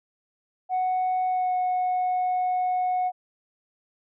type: tone with pitch glide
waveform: sine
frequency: 740 to 732.3 Hz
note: F#5 to F#5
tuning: 0 to -18 cents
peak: -20 dBFS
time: 0.69-3.12 s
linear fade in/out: 50 ms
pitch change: -18 cents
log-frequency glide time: 1.27-1.54 s
effects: tanh soft clip ceiling -20 dBFS